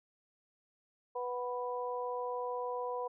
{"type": "harmonic tone", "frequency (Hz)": 246.9, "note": "B3", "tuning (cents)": 0, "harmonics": [2, 3, 4], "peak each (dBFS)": [-37, -43, -39], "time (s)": [1.15, 3.08], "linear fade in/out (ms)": 10, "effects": []}